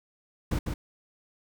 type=noise with echo; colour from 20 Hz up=brown; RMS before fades=-27 dBFS; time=0.51-0.59 s; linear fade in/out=5 ms; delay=150 ms; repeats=1; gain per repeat=-4 dB; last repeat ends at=0.74 s; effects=none